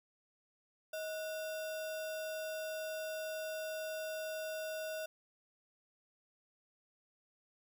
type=tone with sample-and-hold; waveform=sine; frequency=631 Hz; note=D#5; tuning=24 cents sharp; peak=-38 dBFS; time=0.93-5.06 s; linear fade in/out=5 ms; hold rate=2100 Hz; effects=none